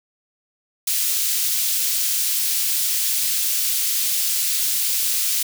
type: high-pass noise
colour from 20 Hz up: white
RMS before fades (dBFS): -21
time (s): 0.87-5.43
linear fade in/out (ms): 5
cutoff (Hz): 3300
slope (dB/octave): 12
effects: none